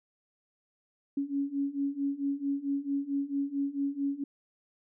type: beating tone pair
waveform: sine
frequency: 277.2 / 281.7 Hz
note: C#4 / C#4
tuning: 0 / +28 cents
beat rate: 4.5 Hz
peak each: -33 / -31 dBFS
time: 1.17-4.24 s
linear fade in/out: 5 ms
effects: none